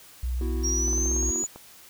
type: tone with pitch glide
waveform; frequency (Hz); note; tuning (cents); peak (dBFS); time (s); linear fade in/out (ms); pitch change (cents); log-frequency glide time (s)
sine; 61.74 to 61.1; B1 to B1; 0 to -18; -25; 0.23-1.31; 5; -18; 0.81-1.15
type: chord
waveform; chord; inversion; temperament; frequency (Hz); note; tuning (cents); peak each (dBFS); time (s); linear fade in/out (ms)
triangle; B suspended fourth; none; just; 246.9 / 329.3 / 370.4; B3 / E4 / F#4; 0 / -2 / +2; -35 / -33 / -34; 0.41-1.43; 2
type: linear sweep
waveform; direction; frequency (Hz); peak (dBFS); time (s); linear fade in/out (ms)
sine; up; 5600 to 6950; -25; 0.63-1.47; 20
type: clicks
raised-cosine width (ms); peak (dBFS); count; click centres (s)
1; -27; 11; 0.881 / 0.931 / 0.98 / 1.058 / 1.115 / 1.164 / 1.229 / 1.292 / 1.359 / 1.439 / 1.56
effects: white hiss -50 dBFS RMS until 1.89 s